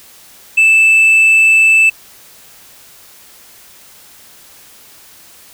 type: tone with tanh clipping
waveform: triangle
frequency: 2637 Hz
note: E7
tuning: in tune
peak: -6 dBFS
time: 0.57-1.9 s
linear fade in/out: 10 ms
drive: 7 dB
effects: white hiss -41 dBFS RMS until 5.53 s